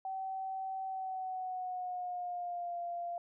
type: tone with pitch glide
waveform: sine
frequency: 765 to 693.5 Hz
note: G5 to F5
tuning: -42 to -12 cents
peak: -36 dBFS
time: 0.05-3.18 s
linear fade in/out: 2 ms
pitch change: -170 cents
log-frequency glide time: 0.87-2.79 s
effects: none